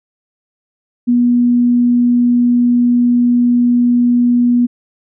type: tone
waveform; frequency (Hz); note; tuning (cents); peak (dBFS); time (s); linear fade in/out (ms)
sine; 242.4; B3; -32; -8; 1.07-4.67; 20
effects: none

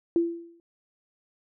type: tone with exponential decay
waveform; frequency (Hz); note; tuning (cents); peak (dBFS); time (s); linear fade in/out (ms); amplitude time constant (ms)
sine; 338.2; E4; +44; -17; 0.16-0.6; 1; 95
effects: none

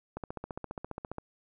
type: click train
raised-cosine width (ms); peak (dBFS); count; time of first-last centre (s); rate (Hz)
1; -23; 16; 0.17-1.184; 14.8
effects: none

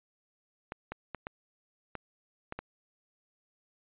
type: clicks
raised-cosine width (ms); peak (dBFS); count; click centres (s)
0.5; -22; 7; 0.721 / 0.92 / 1.147 / 1.269 / 1.953 / 2.524 / 2.59
effects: resampled to 8000 Hz

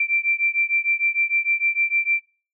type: beating tone pair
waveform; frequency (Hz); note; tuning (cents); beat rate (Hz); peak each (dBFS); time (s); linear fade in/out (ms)
sine; 2349 / 2355.6; D7 / D7; 0 / +5; 6.6; -22; 0-2.2; 5
effects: noise-tail reverb RT60 0.4 s tail -23 dB re dry

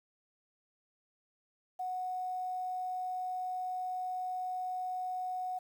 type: tone with quantisation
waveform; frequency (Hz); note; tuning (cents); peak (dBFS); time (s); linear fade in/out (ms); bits
sine; 736; F#5; -9; -34; 1.79-5.59; 10; 10
effects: none

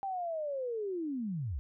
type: linear sweep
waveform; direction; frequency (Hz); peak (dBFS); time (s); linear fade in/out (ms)
sine; down; 794 to 56.6; -33; 0.03-1.59; 0
effects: none

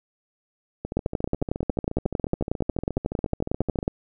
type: two click trains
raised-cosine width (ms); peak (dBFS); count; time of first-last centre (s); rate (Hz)
2; -9 / -16; 33 / 43; 0.97-3.879 / 0.85-3.829; 11 / 14.1
effects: none

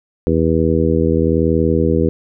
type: harmonic tone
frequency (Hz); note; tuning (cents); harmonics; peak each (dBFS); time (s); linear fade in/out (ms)
81; E2; -30; 1 / 2 / 3 / 4 / 5 / 6; -19 / -19 / -19 / -19 / -19 / -19; 0.27-2.09; 0
effects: none

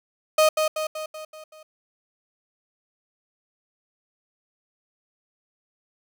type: tone with echo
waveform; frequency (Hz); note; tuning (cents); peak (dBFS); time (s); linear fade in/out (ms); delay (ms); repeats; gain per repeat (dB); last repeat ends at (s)
35% pulse; 622.3; D#5; 0; -13; 0.38-0.49; 5; 190; 6; -5; 1.63
effects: none

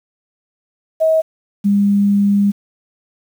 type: tone pair in turn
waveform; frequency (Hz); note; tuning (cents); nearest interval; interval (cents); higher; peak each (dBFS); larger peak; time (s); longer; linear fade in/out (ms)
sine; 639 / 201.7; D#5 / G3; +46 / +50; octave + minor sixth; 1996; first; -10; neither; 1-1.22 / 1.64-2.52; second; 20
effects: 7-bit

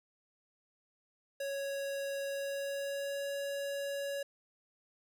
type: tone with pitch glide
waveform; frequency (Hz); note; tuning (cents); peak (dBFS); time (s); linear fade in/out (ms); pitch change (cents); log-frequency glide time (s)
square; 554.4 to 560.8; C#5 to C#5; 0 to +20; -36; 1.4-4.23; 5; +20; 2.25-3.29
effects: none

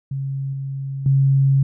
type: tone with level steps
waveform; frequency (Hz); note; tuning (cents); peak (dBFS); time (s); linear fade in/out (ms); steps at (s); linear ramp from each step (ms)
sine; 136.4; C#3; -28; -22 / -24 / -12; 0.11-1.63; 5; 0.53 / 1.06; 2
effects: none

